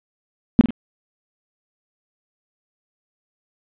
sine tone with echo, 233.1 Hz, A#3, in tune, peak -3 dBFS, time 0.59-0.61 s, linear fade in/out 0 ms, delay 48 ms, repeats 2, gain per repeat -10 dB, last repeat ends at 0.706 s, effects resampled to 8000 Hz + 7-bit

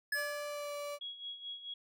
square tone with exponential decay, 1709 Hz, G#6, 49 cents sharp, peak -31 dBFS, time 0.12-0.77 s, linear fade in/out 5 ms, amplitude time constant 140 ms
35% pulse tone with pitch glide, 587.3 to 579.5 Hz, D5 to D5, 0 to -23 cents, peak -37 dBFS, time 0.14-0.99 s, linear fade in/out 50 ms, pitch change -23 cents, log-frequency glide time 0.47-0.75 s
sine tone with tremolo, 3322 Hz, G#7, in tune, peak -39 dBFS, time 1.01-1.74 s, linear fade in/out 5 ms, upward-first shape sine, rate 4.6 Hz, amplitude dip 70%
effects none

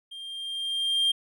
triangle tone with level ramp, 3194 Hz, G7, 32 cents sharp, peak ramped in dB -37 to -18 dBFS, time 0.11-1.12 s, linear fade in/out 10 ms, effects none

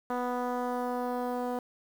10% pulse tone with low-pass filter sweep, 246.9 Hz, B3, in tune, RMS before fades -32 dBFS, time 0.1-1.59 s, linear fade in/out 2 ms, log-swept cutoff 1100 to 710 Hz, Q 0.99, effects 8-bit

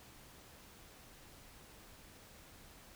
silence, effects pink hiss -58 dBFS RMS until 2.95 s

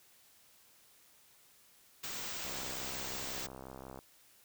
white band-stop noise, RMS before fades -41 dBFS, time 2.03-3.47 s, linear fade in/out 10 ms, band 8300 to 15000 Hz, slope 96 dB/octave
click train, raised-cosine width 1 ms, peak -33 dBFS, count 102, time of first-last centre 2.45-3.99 s, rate 65.6 Hz
effects white hiss -64 dBFS RMS until 4.44 s

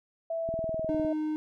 sine tone with pitch glide, 659.3 to 631.7 Hz, E5 to D#5, 0 to +26 cents, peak -29 dBFS, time 0.3-1.13 s, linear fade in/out 5 ms, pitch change -74 cents, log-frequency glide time 0.49-1 s
click train, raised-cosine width 3 ms, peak -26 dBFS, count 12, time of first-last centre 0.49-1.048 s, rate 19.7 Hz
triangle tone, 307.8 Hz, D#4, 19 cents flat, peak -26 dBFS, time 0.89-1.36 s, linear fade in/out 0 ms
effects none

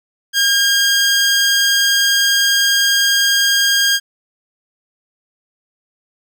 15% pulse tone, 1615 Hz, G#6, 49 cents flat, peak -5 dBFS, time 0.33-4 s, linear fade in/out 50 ms, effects none

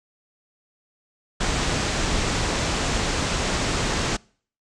pink low-pass noise, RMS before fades -24 dBFS, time 1.4-4.17 s, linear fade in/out 10 ms, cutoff 8100 Hz, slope 48 dB/octave, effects noise-tail reverb RT60 0.5 s tail -26 dB re dry

